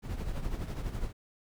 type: noise with tremolo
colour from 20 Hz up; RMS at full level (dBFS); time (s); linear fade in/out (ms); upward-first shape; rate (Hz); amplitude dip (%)
brown; -32; 0.02-1.13; 50; triangle; 12; 65
effects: none